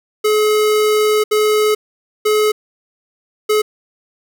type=tone bursts at uneven times; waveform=square; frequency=426 Hz; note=G#4; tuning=44 cents sharp; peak=-12 dBFS; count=4; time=0.24-1.24 / 1.31-1.75 / 2.25-2.52 / 3.49-3.62 s; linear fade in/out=10 ms; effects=none